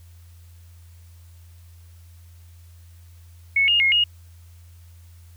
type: tone with pitch steps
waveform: sine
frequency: 2203 / 2843 / 2152 / 2867 Hz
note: C#7 / F7 / C7 / F7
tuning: -11 / +30 / +48 / +45 cents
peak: -15 dBFS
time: 3.56-4.04 s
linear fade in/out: 5 ms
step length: 120 ms
effects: added 85 Hz sine -44 dBFS peak until 5.36 s + white hiss -59 dBFS RMS until 5.36 s